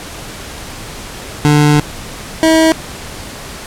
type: tone pair in turn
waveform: 25% pulse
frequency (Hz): 148.3 / 321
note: D3 / E4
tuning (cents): +17 / -46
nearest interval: octave + minor second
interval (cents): 1337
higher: second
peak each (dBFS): -3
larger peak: neither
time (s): 1.45-1.8 / 2.43-2.72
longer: first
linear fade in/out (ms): 0
effects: pink hiss -28 dBFS RMS until 3.66 s + low-pass 11000 Hz 12 dB/octave